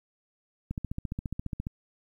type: click train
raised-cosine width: 5 ms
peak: -20 dBFS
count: 15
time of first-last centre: 0.71-1.669 s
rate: 14.6 Hz
effects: 10-bit